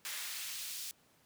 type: noise with high-pass filter sweep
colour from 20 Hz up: pink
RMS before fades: -42 dBFS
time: 0.05-0.91 s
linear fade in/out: 0 ms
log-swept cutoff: 1700 to 4400 Hz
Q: 0.79
effects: pink hiss -68 dBFS RMS until 1.25 s + high-pass 100 Hz 12 dB/octave